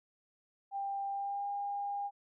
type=tone with pitch glide; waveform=sine; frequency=793 to 807.3 Hz; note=G5 to G#5; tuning=+20 to -49 cents; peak=-34 dBFS; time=0.71-2.11 s; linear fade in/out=50 ms; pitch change=+31 cents; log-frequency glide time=1.1-1.47 s; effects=none